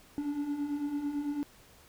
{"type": "beating tone pair", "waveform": "triangle", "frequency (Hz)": [282.4, 291.4], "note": ["C#4", "D4"], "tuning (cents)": [32, -13], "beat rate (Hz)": 9, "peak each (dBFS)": [-37, -30], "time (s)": [0.18, 1.43], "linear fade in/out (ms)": 0, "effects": ["pink hiss -58 dBFS RMS until 1.88 s"]}